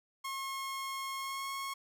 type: tone with pitch glide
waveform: sawtooth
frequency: 1080 to 1092.5 Hz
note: C#6 to C#6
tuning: -45 to -26 cents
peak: -33 dBFS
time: 0.24-1.74 s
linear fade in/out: 10 ms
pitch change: +19 cents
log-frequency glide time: 1.18-1.48 s
effects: none